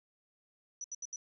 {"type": "tone bursts", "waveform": "sine", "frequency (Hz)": 5920, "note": "F#8", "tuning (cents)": 0, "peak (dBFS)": -38, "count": 4, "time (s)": [0.81, 1.16], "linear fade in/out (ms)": 2, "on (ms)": 32, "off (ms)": 74, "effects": []}